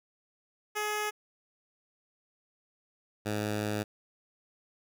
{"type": "tone pair in turn", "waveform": "10% pulse", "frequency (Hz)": [421.7, 105.42], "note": ["G#4", "G#2"], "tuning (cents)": [26, 26], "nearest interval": "2 octaves", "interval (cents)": 2400, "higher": "first", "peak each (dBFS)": -22, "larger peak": "neither", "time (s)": [[0.75, 1.11], [3.25, 3.84]], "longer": "second", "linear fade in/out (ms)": 20, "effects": []}